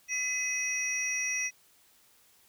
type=tone cluster; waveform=sine; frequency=2012 / 2537 / 5780 Hz; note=B6 / D#7 / F#8; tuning=+32 / +33 / -41 cents; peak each=-34 / -32 / -31 dBFS; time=0.08-1.51 s; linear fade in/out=50 ms; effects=tanh soft clip ceiling -23 dBFS + white hiss -63 dBFS RMS until 2.48 s